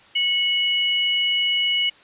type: tone pair together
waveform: sine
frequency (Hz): 2197 / 2932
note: C#7 / F#7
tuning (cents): -16 / -16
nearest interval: perfect fourth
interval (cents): 500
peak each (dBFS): -24 / -19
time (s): 0.15-1.9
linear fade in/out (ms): 10
effects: white hiss -50 dBFS RMS until 2.03 s + resampled to 8000 Hz